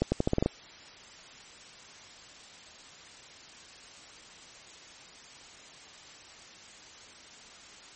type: accelerating click train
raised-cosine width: 2 ms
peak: -11 dBFS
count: 8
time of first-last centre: 0.02-0.461 s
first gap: 100 ms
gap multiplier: 0.84
effects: white hiss -50 dBFS RMS until 7.95 s + MP3 32 kbps